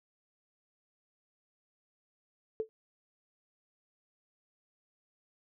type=tone with exponential decay; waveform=sine; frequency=440 Hz; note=A4; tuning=in tune; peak=-26 dBFS; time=2.6-2.69 s; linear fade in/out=0 ms; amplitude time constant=18 ms; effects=none